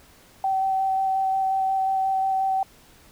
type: tone with vibrato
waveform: sine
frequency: 768 Hz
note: G5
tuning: 36 cents flat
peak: -20 dBFS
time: 0.44-2.63 s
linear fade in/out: 2 ms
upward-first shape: square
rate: 5.6 Hz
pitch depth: 9 cents each way
effects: pink hiss -53 dBFS RMS until 3.11 s